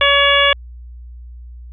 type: harmonic tone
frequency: 565 Hz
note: C#5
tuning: 33 cents sharp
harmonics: 1 / 2 / 3 / 4 / 5 / 6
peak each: -17 / -17 / -17 / -17 / -17 / -17 dBFS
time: 0.01-0.53 s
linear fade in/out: 2 ms
effects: added 60 Hz sine -32 dBFS peak until 1.72 s